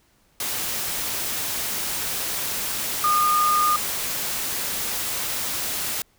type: tone in noise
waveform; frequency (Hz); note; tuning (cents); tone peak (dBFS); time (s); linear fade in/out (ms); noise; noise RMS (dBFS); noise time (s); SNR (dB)
sine; 1219; D#6; -36; -17; 3.04-3.76; 2; white; -27; 0.4-6.02; +7
effects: pink hiss -62 dBFS RMS until 6.18 s